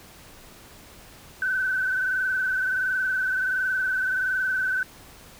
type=tone with frequency modulation; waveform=sine; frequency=1520 Hz; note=F#6; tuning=46 cents sharp; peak=-22 dBFS; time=1.42-4.83 s; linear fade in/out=2 ms; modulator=21.4 Hz; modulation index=1.7; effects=pink hiss -48 dBFS RMS until 5.39 s